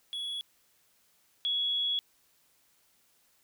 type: tone pair in turn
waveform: triangle / sine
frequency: 3369 / 3357 Hz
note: G#7 / G#7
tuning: +24 / +18 cents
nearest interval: unison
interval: 6 cents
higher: first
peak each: -32 / -27 dBFS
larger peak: second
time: 0.13-0.41 / 1.45-1.99 s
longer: second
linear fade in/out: 0 ms
effects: white hiss -68 dBFS RMS until 3.43 s